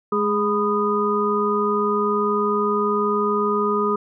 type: tone cluster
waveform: sine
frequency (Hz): 209.4 / 414.5 / 995 / 1236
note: G#3 / G#4 / B5 / D#6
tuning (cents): +15 / -3 / +13 / -12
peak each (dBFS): -25 / -21 / -28 / -22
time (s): 0.12-3.96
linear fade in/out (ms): 5
effects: none